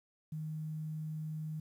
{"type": "tone with quantisation", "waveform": "sine", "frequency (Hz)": 155.56, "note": "D#3", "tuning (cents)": 0, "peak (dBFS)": -37, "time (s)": [0.32, 1.6], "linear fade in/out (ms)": 5, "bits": 11, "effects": []}